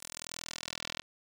10% pulse tone with band-pass filter sweep, 41.2 Hz, E1, in tune, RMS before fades -43 dBFS, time 0-1.02 s, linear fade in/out 10 ms, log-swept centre 9100 to 3400 Hz, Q 1.2, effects none

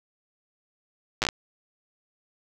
slowing click train, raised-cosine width 0.2 ms, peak -6 dBFS, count 6, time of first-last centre 1.22-1.288 s, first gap 8 ms, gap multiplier 1.27, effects none

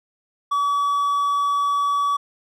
triangle tone, 1141 Hz, C#6, 50 cents sharp, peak -16 dBFS, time 0.51-2.17 s, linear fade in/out 10 ms, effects none

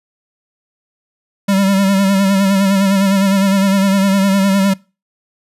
square tone with vibrato, 195.4 Hz, G3, 5 cents flat, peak -11 dBFS, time 1.48-4.74 s, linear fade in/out 10 ms, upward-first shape sine, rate 9.8 Hz, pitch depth 46 cents each way, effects noise-tail reverb RT60 0.3 s tail -23 dB re dry + resampled to 32000 Hz

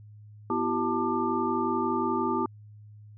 sine tone cluster, 247.3 / 332.8 / 384.1 / 887 / 1192 Hz, B3 / E4 / G4 / A5 / D6, +3 / +17 / -35 / +14 / +25 cents, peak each -31 dBFS, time 0.5-2.46 s, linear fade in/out 2 ms, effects added 105 Hz sine -46 dBFS peak until 3.17 s

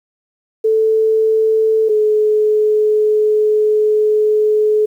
sine tone pair in turn, 440 / 426.7 Hz, A4 / G#4, 0 / +47 cents, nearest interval minor second, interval 53 cents, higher first, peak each -10 / -10 dBFS, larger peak neither, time 0.64-1.89 / 1.89-4.86 s, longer second, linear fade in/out 10 ms, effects 8-bit

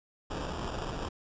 pink noise with sample-and-hold, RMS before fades -36 dBFS, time 0.3-1.09 s, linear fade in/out 10 ms, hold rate 2100 Hz, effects resampled to 16000 Hz

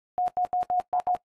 sine tone bursts at uneven times, 724 Hz, F#5, 38 cents flat, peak -22 dBFS, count 6, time 0.18-0.28 / 0.37-0.45 / 0.53-0.63 / 0.7-0.8 / 0.93-1 / 1.07-1.15 s, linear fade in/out 0 ms, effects noise-tail reverb RT60 0.1 s tail -19 dB re dry + AAC 32 kbps

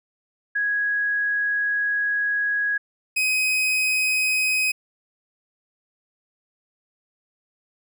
sine / 40% pulse tone pair in turn, 1661.2 / 2519 Hz, G#6 / D#7, 0 / +21 cents, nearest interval perfect fifth, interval 721 cents, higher second, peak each -20 / -18 dBFS, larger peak second, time 0.55-2.78 / 3.16-4.72 s, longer first, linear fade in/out 10 ms, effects none

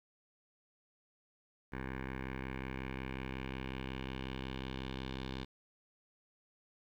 10% pulse tone with low-pass filter sweep, 65.5 Hz, C2, 2 cents sharp, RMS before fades -42 dBFS, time 1.72-5.45 s, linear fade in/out 10 ms, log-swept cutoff 1900 to 3700 Hz, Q 2.8, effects 11-bit

